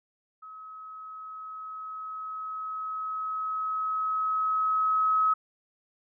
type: tone with level ramp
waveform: sine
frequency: 1280 Hz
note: D#6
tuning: 49 cents sharp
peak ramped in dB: -42 to -20 dBFS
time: 0.42-5.34 s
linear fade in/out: 10 ms
effects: none